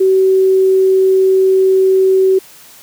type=tone; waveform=sine; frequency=380 Hz; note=F#4; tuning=46 cents sharp; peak=-7 dBFS; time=0-2.39 s; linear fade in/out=10 ms; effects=white hiss -40 dBFS RMS until 2.82 s + high-pass 60 Hz 12 dB/octave